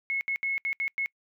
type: tone bursts at uneven times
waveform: sine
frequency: 2183 Hz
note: C#7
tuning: 27 cents flat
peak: -26 dBFS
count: 6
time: 0.1-0.21 / 0.28-0.36 / 0.43-0.58 / 0.65-0.73 / 0.8-0.88 / 0.98-1.06 s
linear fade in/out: 0 ms
effects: noise-tail reverb RT60 0.1 s tail -26 dB re dry